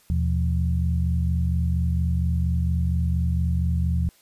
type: tone cluster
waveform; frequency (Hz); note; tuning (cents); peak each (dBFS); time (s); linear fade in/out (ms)
sine; 78.6 / 122.9 / 171.5; D#2 / B2 / F3; +18 / -8 / -31; -21 / -28 / -27; 0.1-4.09; 0
effects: white hiss -58 dBFS RMS until 4.21 s + resampled to 32000 Hz

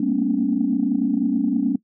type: tone cluster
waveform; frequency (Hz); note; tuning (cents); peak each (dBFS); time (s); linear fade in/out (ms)
sine; 194.3 / 225.7 / 235.3 / 258.2 / 284.5; G3 / A3 / A#3 / C4 / C#4; -15 / +44 / +16 / -23 / +45; -27 / -23 / -28 / -23 / -21; 0-1.76; 5
effects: noise-tail reverb RT60 0.1 s tail -20 dB re dry + tanh soft clip ceiling -7 dBFS

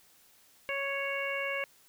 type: harmonic tone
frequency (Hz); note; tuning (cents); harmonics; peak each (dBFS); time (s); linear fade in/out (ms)
554.4; C#5; 0; 1 / 2 / 3 / 4 / 5; -36 / -41 / -39 / -35 / -39; 0.69-1.64; 0
effects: white hiss -62 dBFS RMS until 1.88 s

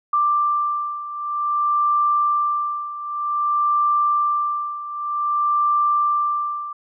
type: beating tone pair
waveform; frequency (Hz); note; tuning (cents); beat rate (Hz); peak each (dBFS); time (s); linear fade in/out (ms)
sine; 1180 / 1180.53; D6 / D6; +8 / +9; 0.53; -19 / -23; 0.13-6.73; 5
effects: none

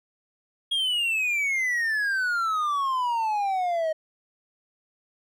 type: exponential sweep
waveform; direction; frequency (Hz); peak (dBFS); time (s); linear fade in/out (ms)
triangle; down; 3295 to 622.3; -21; 0.71-3.93; 10
effects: none

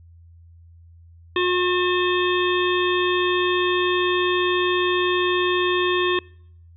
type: harmonic tone with a mistuned harmonic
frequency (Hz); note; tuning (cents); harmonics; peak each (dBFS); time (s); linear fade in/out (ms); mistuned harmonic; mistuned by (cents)
359.5; F#4; -50; 1 / 3 / 5 / 7 / 9 / 10; -20 / -25 / -27 / -28 / -30 / -30; 1.36-6.19; 2; 7; +47
effects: noise-tail reverb RT60 0.7 s tail -26 dB re dry + added 84 Hz sine -45 dBFS peak until 6.76 s

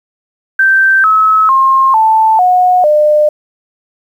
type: tone with pitch steps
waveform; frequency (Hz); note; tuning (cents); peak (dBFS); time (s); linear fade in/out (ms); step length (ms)
sine; 1561 / 1290.1 / 1066.2 / 881.2 / 728.2 / 601.8; G6 / E6 / C6 / A5 / F#5 / D5; -8 / -38 / +32 / +2 / -28 / +42; -5; 0.59-3.29; 5; 450
effects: 7-bit

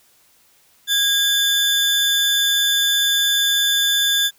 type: tone pair together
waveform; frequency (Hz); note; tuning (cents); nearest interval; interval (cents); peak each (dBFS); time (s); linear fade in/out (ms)
40% pulse; 1635 / 3519; G#6 / A7; -28 / 0; octave + minor second; 1328; -21 / -15; 0.87-4.31; 50
effects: white hiss -56 dBFS RMS until 4.38 s

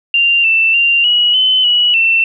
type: tone with pitch steps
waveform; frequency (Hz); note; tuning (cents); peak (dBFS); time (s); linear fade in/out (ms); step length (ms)
sine; 2782 / 2666 / 2777 / 2916 / 3041 / 2930 / 2687; F7 / E7 / F7 / F#7 / F#7 / F#7 / E7; -7 / +19 / -10 / -26 / +47 / -18 / +33; -8; 0.14-2.24; 2; 300
effects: none

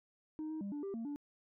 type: tone with pitch steps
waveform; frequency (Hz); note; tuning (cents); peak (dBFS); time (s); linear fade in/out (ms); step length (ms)
sine; 310.1 / 314.2 / 200.1 / 292 / 393.9 / 228.5 / 289.4; D#4 / D#4 / G3 / D4 / G4 / A#3 / D4; -6 / +17 / +36 / -10 / +8 / -34 / -25; -36; 0.39-1.16; 0; 110
effects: tanh soft clip ceiling -37 dBFS

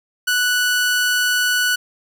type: tone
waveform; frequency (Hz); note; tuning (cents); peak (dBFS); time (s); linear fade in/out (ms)
sawtooth; 1480; F#6; 0; -12; 0.27-1.76; 10
effects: none

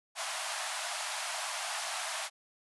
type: band-pass noise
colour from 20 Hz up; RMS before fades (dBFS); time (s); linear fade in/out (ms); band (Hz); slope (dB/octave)
pink; -37; 0.15-2.3; 50; 620 to 11000; 96
effects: none

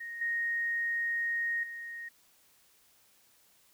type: tone with level steps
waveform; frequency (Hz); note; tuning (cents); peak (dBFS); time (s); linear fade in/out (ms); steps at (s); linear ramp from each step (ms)
sine; 1864.7; A#6; 0; -38 / -29 / -39; 0-2.09; 10; 0.21 / 1.63; 5
effects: white hiss -65 dBFS RMS until 3.73 s

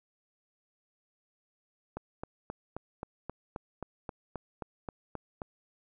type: click train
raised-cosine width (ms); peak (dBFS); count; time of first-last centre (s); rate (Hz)
1; -23; 14; 1.97-5.418; 3.77
effects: none

